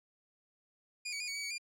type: tone with pitch steps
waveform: 20% pulse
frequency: 2434 / 2265 / 2438 / 2247 / 2275 / 2251 / 2401 Hz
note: D#7 / C#7 / D#7 / C#7 / C#7 / C#7 / D7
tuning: -39 / +37 / -36 / +23 / +44 / +26 / +38 cents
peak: -32 dBFS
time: 1.05-1.582 s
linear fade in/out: 10 ms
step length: 76 ms
effects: low-pass 12000 Hz 12 dB/octave

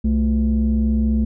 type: tone pair together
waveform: sine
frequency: 65.3 / 220 Hz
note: C2 / A3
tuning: -3 / 0 cents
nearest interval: octave + major sixth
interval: 2103 cents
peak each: -16 dBFS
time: 0.04-1.25 s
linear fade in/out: 10 ms
effects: tanh soft clip ceiling -11 dBFS

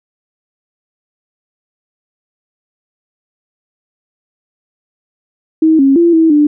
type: tone with pitch steps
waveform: sine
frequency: 318.1 / 272.5 / 340.6 / 324 / 296.3 Hz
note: D#4 / C#4 / F4 / E4 / D4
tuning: +38 / -29 / -43 / -30 / +15 cents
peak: -5 dBFS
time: 5.62-6.47 s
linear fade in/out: 5 ms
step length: 170 ms
effects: none

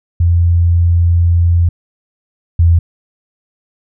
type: tone pair in turn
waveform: sine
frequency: 85.7 / 84.42 Hz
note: F2 / E2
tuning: -32 / +42 cents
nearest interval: unison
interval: 26 cents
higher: first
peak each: -7 / -5 dBFS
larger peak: second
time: 0.2-1.69 / 2.59-2.79 s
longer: first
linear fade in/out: 5 ms
effects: none

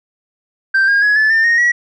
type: tone with pitch steps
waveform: sine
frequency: 1568 / 1622.4 / 1678.6 / 1736.8 / 1797 / 1859.3 / 1923.8 Hz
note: G6 / G#6 / G#6 / A6 / A6 / A#6 / B6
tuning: 0 / -41 / +18 / -23 / +36 / -5 / -46 cents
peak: -7 dBFS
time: 0.74-1.72 s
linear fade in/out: 10 ms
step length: 140 ms
effects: tanh soft clip ceiling -8 dBFS

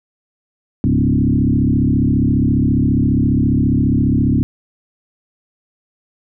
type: tone with frequency modulation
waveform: sine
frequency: 181.9 Hz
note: F#3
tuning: 29 cents flat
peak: -11 dBFS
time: 0.84-4.43 s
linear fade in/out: 0 ms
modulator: 34.7 Hz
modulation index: 3.2
effects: none

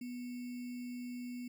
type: tone with sample-and-hold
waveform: sine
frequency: 245.6 Hz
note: B3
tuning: 9 cents flat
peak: -40 dBFS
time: 0.01-1.48 s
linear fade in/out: 5 ms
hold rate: 2450 Hz
effects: none

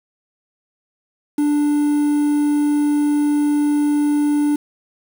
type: tone with quantisation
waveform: triangle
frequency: 293.7 Hz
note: D4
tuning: in tune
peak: -12 dBFS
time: 1.38-4.56 s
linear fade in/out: 5 ms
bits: 6
effects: none

